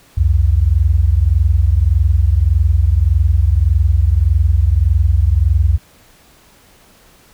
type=tone pair together; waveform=sine; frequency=64.8 / 86.5 Hz; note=C2 / F2; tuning=-16 / -16 cents; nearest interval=perfect fourth; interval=500 cents; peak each=-12 dBFS; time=0.17-5.78 s; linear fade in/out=10 ms; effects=pink hiss -48 dBFS RMS until 7.33 s